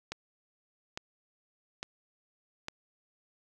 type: click train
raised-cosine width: 0.2 ms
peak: -19 dBFS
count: 4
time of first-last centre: 0.12-2.684 s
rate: 1.17 Hz
effects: none